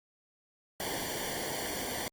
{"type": "noise with comb filter", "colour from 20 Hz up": "pink", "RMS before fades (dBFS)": -36, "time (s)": [0.8, 2.08], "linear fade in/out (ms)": 0, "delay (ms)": 0.77, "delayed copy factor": -0.85, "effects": ["Opus 48 kbps"]}